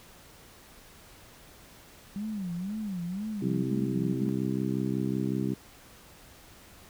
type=tone with vibrato; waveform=sine; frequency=193.6 Hz; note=G3; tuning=21 cents flat; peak=-31 dBFS; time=2.16-4.29 s; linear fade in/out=0 ms; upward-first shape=sine; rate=2 Hz; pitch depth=210 cents each way
type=harmonic tone; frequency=65.41 Hz; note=C2; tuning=in tune; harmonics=2 / 3 / 4 / 5 / 6; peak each=-33 / -31 / -33 / -34 / -38 dBFS; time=3.41-5.55 s; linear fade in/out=20 ms
effects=pink hiss -53 dBFS RMS until 6.89 s